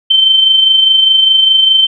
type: tone with amplitude modulation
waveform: sine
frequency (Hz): 3100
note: G7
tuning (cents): -20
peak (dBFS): -3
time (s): 0.1-1.87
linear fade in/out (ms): 10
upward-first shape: sine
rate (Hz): 24.9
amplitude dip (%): 45
effects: none